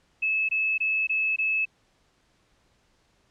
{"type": "tone bursts", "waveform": "sine", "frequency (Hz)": 2600, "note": "E7", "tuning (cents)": -24, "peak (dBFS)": -22, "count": 5, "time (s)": [0.22, 1.654], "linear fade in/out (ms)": 10, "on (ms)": 270, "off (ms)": 21, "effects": ["pink hiss -66 dBFS RMS until 3.3 s", "low-pass 7000 Hz 12 dB/octave"]}